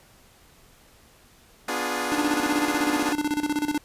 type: chord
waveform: 10% pulse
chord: B diminished seventh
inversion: none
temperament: equal with one note detuned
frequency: 246.9 / 293.7 / 353.7 / 415.3 Hz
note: B3 / D4 / F4 / Ab4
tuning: 0 / 0 / +22 / 0 cents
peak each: -23 dBFS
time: 1.68-3.13 s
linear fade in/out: 5 ms
type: tone with tremolo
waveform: square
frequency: 296.8 Hz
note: D4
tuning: 18 cents sharp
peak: -22 dBFS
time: 2.12-3.78 s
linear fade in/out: 0 ms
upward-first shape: square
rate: 16 Hz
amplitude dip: 75%
effects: pink hiss -55 dBFS RMS until 3.84 s + resampled to 32000 Hz